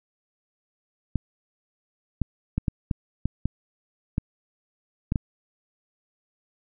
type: clicks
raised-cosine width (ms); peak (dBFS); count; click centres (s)
5; -11; 10; 1.157 / 2.217 / 2.58 / 2.682 / 2.912 / 3.256 / 3.456 / 4.181 / 5.121 / 5.158
effects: none